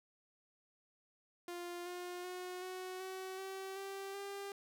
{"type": "tone with pitch steps", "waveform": "sawtooth", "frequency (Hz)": [350, 356.5, 363.2, 370, 376.9, 383.9, 391.1, 398.3], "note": ["F4", "F4", "F#4", "F#4", "F#4", "G4", "G4", "G4"], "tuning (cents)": [4, 36, -32, 0, 32, -36, -4, 28], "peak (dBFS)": -39, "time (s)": [1.48, 4.52], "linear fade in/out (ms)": 2, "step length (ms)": 380, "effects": []}